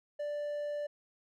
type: tone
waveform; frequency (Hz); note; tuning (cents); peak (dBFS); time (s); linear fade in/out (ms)
triangle; 587.3; D5; 0; -32; 0.19-0.87; 10
effects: none